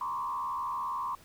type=tone with frequency modulation; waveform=sine; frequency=1049 Hz; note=C6; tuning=4 cents sharp; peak=-31 dBFS; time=0.01-1.15 s; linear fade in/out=2 ms; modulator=77.6 Hz; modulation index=1.2; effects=pink hiss -57 dBFS RMS until 1.24 s